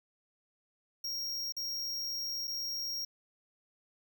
square tone with dropouts, 5588 Hz, F8, in tune, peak -35 dBFS, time 1.04-3.05 s, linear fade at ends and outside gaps 5 ms, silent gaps 1.523-1.566 / 2.473-2.477 s, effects none

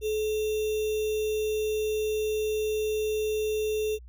sine tone with sample-and-hold, 430 Hz, A4, 40 cents flat, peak -25 dBFS, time 0.01-3.99 s, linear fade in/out 50 ms, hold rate 3150 Hz, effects added 60 Hz sine -44 dBFS peak until 4.08 s

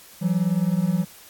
triangle beating tone pair, 168.8 / 187.8 Hz, E3 / F#3, +41 / +26 cents, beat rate 19 Hz, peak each -20 dBFS, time 0.21-1.05 s, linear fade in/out 20 ms, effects white hiss -47 dBFS RMS until 1.29 s + AAC 64 kbps

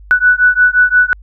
sine beating tone pair, 1480 / 1485.7 Hz, F#6 / F#6, 0 / +7 cents, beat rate 5.7 Hz, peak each -10 dBFS, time 0.11-1.13 s, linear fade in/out 0 ms, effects added 50 Hz sine -34 dBFS peak until 1.22 s

